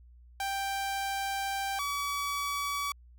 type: tone pair in turn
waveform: sawtooth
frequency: 786 / 1140.7 Hz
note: G5 / C#6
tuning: +4 / +49 cents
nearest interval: tritone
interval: 645 cents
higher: second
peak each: -27 dBFS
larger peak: neither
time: 0.4-1.79 / 1.79-2.92 s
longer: first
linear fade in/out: 2 ms
effects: added 60 Hz sine -52 dBFS peak until 3.18 s